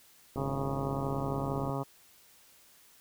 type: harmonic tone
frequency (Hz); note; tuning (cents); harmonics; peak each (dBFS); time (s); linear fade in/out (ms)
137.2; C#3; -17; 1 / 2 / 3 / 4 / 5 / 6 / 7 / 8 / 9; -35 / -38 / -40 / -41 / -42 / -43 / -43 / -44 / -45; 0.36-1.84; 20
type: click train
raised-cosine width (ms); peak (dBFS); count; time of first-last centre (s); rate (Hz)
2; -25; 69; 0.36-1.696; 50.9
effects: white hiss -60 dBFS RMS until 3 s